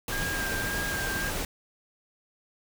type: noise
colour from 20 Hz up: pink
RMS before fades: -32 dBFS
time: 0.08-1.45 s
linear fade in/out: 2 ms
type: tone with vibrato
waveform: sine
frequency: 1604 Hz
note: G6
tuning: 39 cents sharp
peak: -31 dBFS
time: 0.12-1.3 s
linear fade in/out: 5 ms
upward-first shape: sine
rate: 1.8 Hz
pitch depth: 25 cents each way
effects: none